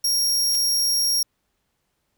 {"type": "tone", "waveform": "sawtooth", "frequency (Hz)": 5588, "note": "F8", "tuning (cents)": 0, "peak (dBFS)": -16, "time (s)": [0.04, 1.23], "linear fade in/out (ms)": 5}
{"type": "noise with exponential growth", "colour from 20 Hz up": "blue", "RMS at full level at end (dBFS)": -28, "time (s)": [0.45, 0.56], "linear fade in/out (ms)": 5, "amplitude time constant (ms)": 22}
{"effects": ["pink hiss -73 dBFS RMS until 2.17 s"]}